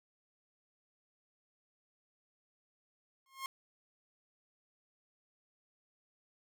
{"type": "tone with exponential growth", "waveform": "sawtooth", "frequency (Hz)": 1072, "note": "C6", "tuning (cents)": 42, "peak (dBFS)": -31, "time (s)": [3.26, 3.46], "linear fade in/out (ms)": 1, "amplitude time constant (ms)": 43, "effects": []}